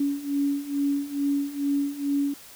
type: beating tone pair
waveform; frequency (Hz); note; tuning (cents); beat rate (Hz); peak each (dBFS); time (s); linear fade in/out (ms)
sine; 281.4 / 283.7; C#4 / C#4; +26 / +40; 2.3; -28 / -25; 0-2.34; 5
effects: white hiss -47 dBFS RMS until 2.55 s